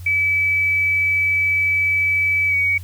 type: tone with pitch glide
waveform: sine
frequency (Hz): 2297 to 2252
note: D7 to C#7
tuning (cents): -39 to +27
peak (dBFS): -15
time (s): 0.06-2.78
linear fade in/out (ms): 5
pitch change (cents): -34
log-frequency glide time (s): 2.48-2.55
effects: added 89 Hz sine -31 dBFS peak until 2.83 s + white hiss -48 dBFS RMS until 2.83 s